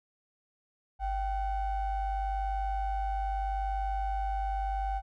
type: ring-modulated tone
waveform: triangle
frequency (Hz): 364.6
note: F#4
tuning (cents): -25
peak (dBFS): -24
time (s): 0.99-5.02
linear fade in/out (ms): 50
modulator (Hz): 415
effects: none